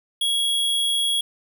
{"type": "tone", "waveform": "square", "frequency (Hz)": 3322, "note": "G#7", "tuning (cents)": 0, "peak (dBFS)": -20, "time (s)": [0.21, 1.21], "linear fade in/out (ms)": 5, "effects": ["9-bit"]}